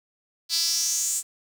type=tone with high-pass filter sweep; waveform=sawtooth; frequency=333.6 Hz; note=E4; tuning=21 cents sharp; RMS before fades=-25 dBFS; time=0.49-1.23 s; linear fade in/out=50 ms; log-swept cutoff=4500 to 7900 Hz; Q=5.2; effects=8-bit